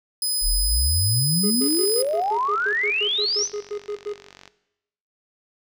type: tone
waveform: 15% pulse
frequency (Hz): 5020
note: D#8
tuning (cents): +15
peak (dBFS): -16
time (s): 0.22-2.02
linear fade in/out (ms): 2
type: exponential sweep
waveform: sine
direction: up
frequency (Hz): 33.47 to 6360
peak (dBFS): -20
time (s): 0.41-3.49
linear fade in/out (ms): 50
type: tone bursts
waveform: triangle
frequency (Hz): 415.3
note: G#4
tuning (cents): 0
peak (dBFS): -23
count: 16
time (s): 1.43-4.133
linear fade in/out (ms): 10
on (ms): 78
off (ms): 97
type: click train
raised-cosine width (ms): 0.2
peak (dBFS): -25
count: 135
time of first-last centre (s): 1.62-4.477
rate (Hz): 46.9
effects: noise-tail reverb RT60 0.9 s tail -17 dB re dry